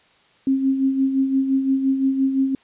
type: tone with tremolo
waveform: sine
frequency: 268 Hz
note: C4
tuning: 42 cents sharp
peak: -14 dBFS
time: 0.47-2.55 s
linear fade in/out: 2 ms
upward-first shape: sine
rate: 5.8 Hz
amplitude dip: 55%
effects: white hiss -56 dBFS RMS until 2.63 s + resampled to 8000 Hz